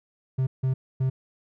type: tone bursts at uneven times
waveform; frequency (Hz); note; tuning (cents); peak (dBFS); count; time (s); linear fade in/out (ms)
triangle; 130.81; C3; 0; -19; 3; 0.38-0.47 / 0.63-0.74 / 1-1.1; 10
effects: none